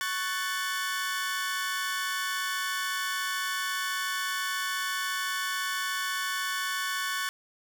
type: chord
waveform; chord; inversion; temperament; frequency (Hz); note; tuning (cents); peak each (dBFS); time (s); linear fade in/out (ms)
sawtooth; F# minor; second; equal with one note detuned; 1108.7 / 1496.3 / 1760; C#6 / F#6 / A6; 0 / +19 / 0; -30; 0.01-7.29; 0
effects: none